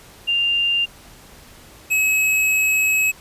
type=tone pair in turn; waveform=sine / square; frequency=2794 / 2566 Hz; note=F7 / E7; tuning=0 / -47 cents; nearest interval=minor second; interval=147 cents; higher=first; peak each=-16 dBFS; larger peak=neither; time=0.27-0.86 / 1.9-3.12 s; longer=second; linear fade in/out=20 ms; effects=pink hiss -45 dBFS RMS until 3.2 s + resampled to 32000 Hz